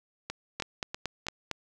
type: two click trains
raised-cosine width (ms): 0.2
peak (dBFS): -14 / -17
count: 5 / 4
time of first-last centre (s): 0.6-1.513 / 0.3-1.268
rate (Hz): 4.38 / 3.1
effects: none